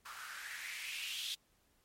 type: noise with band-pass filter sweep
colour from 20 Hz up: blue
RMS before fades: -44 dBFS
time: 0.05-1.35 s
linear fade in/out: 10 ms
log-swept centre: 1200 to 3500 Hz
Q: 4.6
effects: pink hiss -73 dBFS RMS until 1.84 s + MP3 64 kbps